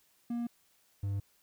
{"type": "tone pair in turn", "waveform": "triangle", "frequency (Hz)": [237, 99.65], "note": ["A#3", "G2"], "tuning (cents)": [29, 29], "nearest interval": "octave + minor third", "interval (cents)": 1500, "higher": "first", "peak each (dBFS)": [-30, -29], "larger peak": "second", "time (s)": [[0.3, 0.47], [1.03, 1.2]], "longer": "neither", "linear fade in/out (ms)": 5, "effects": ["white hiss -69 dBFS RMS until 1.42 s"]}